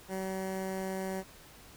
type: tone with notch filter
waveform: 15% pulse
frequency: 190 Hz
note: F#3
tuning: 46 cents sharp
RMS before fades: -36 dBFS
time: 0.08-1.24 s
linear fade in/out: 50 ms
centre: 3600 Hz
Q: 0.92
effects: pink hiss -54 dBFS RMS until 1.76 s